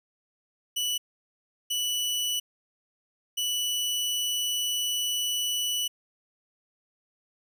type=tone bursts at uneven times; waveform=sawtooth; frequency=2960 Hz; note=F#7; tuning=in tune; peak=-23 dBFS; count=3; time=0.76-0.98 / 1.7-2.4 / 3.37-5.88 s; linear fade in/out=10 ms; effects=none